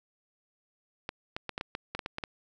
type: clicks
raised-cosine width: 0.3 ms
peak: -18 dBFS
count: 11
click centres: 1.091 / 1.365 / 1.493 / 1.579 / 1.611 / 1.751 / 1.95 / 1.992 / 2.061 / 2.184 / 2.238 s
effects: none